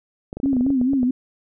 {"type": "clicks", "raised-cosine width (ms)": 2, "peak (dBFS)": -17, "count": 12, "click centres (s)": [0.329, 0.37, 0.401, 0.459, 0.531, 0.567, 0.609, 0.665, 0.704, 0.814, 0.934, 1.031]}
{"type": "tone with vibrato", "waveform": "sine", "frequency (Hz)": 261.6, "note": "C4", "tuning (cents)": 0, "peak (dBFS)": -16, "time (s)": [0.43, 1.11], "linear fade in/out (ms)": 5, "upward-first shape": "sine", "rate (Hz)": 4.5, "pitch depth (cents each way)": 110}
{"effects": []}